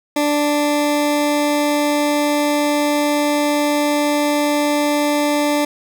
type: tone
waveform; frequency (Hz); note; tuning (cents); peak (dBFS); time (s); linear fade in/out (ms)
20% pulse; 293.7; D4; 0; -10; 0.16-5.65; 5
effects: none